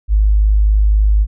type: tone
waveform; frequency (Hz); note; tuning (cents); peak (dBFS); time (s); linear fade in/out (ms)
sine; 51.91; G#1; 0; -8; 0.08-1.27; 50
effects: none